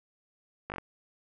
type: slowing click train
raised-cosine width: 0.5 ms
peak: -21 dBFS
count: 5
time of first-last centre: 0.7-0.783 s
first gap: 19 ms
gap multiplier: 1.06
effects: none